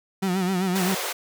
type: tone with vibrato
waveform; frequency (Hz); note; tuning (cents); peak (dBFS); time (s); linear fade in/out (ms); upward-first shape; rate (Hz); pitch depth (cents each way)
35% pulse; 185.7; F#3; +7; -20; 0.22-0.95; 10; sine; 7.7; 81
type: high-pass noise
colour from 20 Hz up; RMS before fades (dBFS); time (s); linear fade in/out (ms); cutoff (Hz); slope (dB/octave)
pink; -29; 0.75-1.13; 10; 390; 48
effects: none